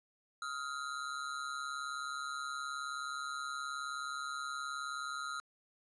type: ring-modulated tone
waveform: square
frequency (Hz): 1330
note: E6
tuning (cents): +15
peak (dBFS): -36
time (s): 0.42-5.4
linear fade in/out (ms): 0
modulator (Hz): 69.5
effects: resampled to 22050 Hz